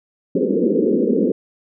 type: band-pass noise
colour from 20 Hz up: white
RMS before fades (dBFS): -17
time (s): 0.35-1.32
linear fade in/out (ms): 5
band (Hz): 180 to 510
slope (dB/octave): 96
effects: none